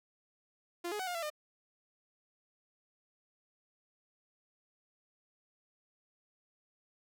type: tone with pitch steps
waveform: sawtooth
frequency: 347 / 418.1 / 750 / 711 / 673 / 605 Hz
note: F4 / G#4 / F#5 / F5 / E5 / D#5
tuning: -11 / +12 / +23 / +31 / +36 / -49 cents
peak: -32 dBFS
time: 0.84-1.302 s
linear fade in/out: 10 ms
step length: 77 ms
effects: none